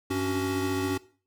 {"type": "tone cluster", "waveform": "square", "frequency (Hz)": [96.5, 278.7, 293.3, 376.1], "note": ["G2", "C#4", "D4", "F#4"], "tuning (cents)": [-27, 9, -2, 28], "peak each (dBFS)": [-35, -30, -39, -31], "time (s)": [0.1, 0.98], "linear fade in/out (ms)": 10, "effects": ["noise-tail reverb RT60 0.4 s tail -18 dB re dry"]}